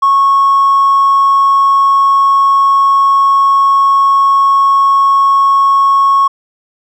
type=tone with hard clipping; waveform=sine; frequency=1100 Hz; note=C#6; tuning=14 cents flat; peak=-6 dBFS; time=0.02-6.28 s; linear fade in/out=10 ms; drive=1 dB; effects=none